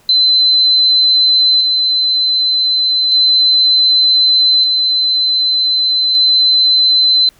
sine tone with tremolo, 4054 Hz, B7, 45 cents sharp, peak -7 dBFS, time 0.09-7.29 s, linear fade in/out 2 ms, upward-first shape square, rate 0.33 Hz, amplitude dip 30%, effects pink hiss -50 dBFS RMS until 7.39 s

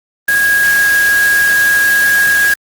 sine tone in noise, 1644 Hz, G#6, 18 cents flat, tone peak -8 dBFS, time 0.28-2.54 s, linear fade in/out 5 ms, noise white, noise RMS -20 dBFS, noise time 0.28-2.54 s, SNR +9 dB, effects Opus 24 kbps

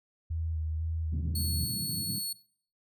sine tone with vibrato, 79.9 Hz, D#2, 47 cents sharp, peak -30 dBFS, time 0.3-1.65 s, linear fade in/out 10 ms, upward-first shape square, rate 2 Hz, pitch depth 25 cents each way
pink band-pass noise, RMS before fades -38 dBFS, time 1.12-2.19 s, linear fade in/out 10 ms, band 110 to 210 Hz, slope 24 dB/octave
15% pulse tone, 4396 Hz, C#8, 15 cents flat, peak -26 dBFS, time 1.35-2.33 s, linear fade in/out 5 ms
effects noise-tail reverb RT60 0.5 s tail -17 dB re dry

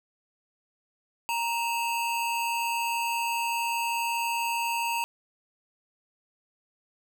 square tone pair together, 932.3 / 2607 Hz, A#5 / E7, 0 / -20 cents, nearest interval octave + tritone, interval 1780 cents, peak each -28 / -34 dBFS, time 1.29-5.04 s, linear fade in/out 0 ms, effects none

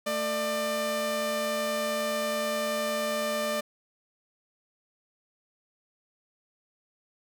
sawtooth tone pair together, 222.3 / 597 Hz, A3 / D5, +18 / +28 cents, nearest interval octave + perfect fourth, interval 1710 cents, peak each -31 / -24 dBFS, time 0.06-3.61 s, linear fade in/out 10 ms, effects none

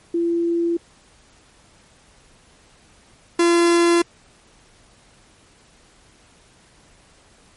sine / 45% pulse tone pair in turn, 339.4 / 342.2 Hz, F4 / F4, -49 / -35 cents, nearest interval unison, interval 14 cents, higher second, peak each -17 / -13 dBFS, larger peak second, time 0.14-0.77 / 3.39-4.02 s, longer neither, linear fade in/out 5 ms, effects pink hiss -53 dBFS RMS until 7.56 s + MP3 48 kbps

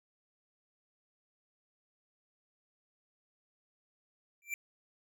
square tone with exponential growth, 2349 Hz, D7, in tune, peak -31 dBFS, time 4.42-4.54 s, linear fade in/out 1 ms, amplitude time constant 25 ms, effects none

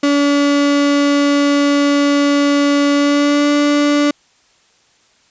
35% pulse tone with pitch glide, 285.7 to 291 Hz, D4 to D4, -48 to -16 cents, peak -9 dBFS, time 0.03-4.11 s, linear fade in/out 5 ms, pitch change +32 cents, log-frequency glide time 2.93-3.5 s, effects white hiss -54 dBFS RMS until 5.3 s + resampled to 16000 Hz

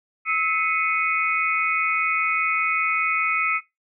sine tone cluster, 1297 / 2035 / 2200 / 2490 Hz, E6 / C7 / C#7 / D#7, -28 / -49 / -14 / +1 cents, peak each -24 / -29 / -24 / -25 dBFS, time 0.25-3.61 s, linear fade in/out 50 ms, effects noise-tail reverb RT60 0.2 s tail -19 dB re dry

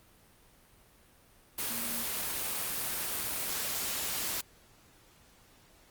sine tone in noise, 234.9 Hz, A#3, 13 cents sharp, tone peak -43 dBFS, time 1.7-2.03 s, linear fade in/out 5 ms, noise white, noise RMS -34 dBFS, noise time 1.58-4.41 s, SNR -12 dB, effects pink hiss -61 dBFS RMS until 5.9 s + Opus 32 kbps

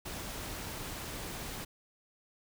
pink noise, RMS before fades -41 dBFS, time 0.05-1.65 s, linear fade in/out 10 ms, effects none

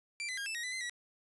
sawtooth tone with pitch steps, 2351 / 2019 / 1620 / 2641 / 1883 / 1999 / 2060 / 1934 Hz, D7 / B6 / G#6 / E7 / A#6 / B6 / C7 / B6, +1 / +38 / -43 / +3 / +17 / +20 / -28 / -37 cents, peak -33 dBFS, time 0.2-0.896 s, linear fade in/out 0 ms, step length 87 ms, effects resampled to 24000 Hz + 12-bit

